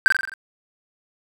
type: tone with echo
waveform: triangle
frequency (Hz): 1564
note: G6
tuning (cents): -4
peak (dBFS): -7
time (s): 0.06-0.08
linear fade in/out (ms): 0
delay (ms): 43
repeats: 6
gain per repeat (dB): -4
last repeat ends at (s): 0.338
effects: none